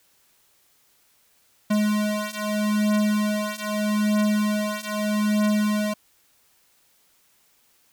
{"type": "beating tone pair", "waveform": "square", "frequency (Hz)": [210, 210.8], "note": ["G#3", "G#3"], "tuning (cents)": [19, 26], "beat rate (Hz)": 0.8, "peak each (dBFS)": [-25, -24], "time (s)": [1.7, 5.94], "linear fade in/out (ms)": 10, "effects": ["white hiss -62 dBFS RMS until 7.92 s"]}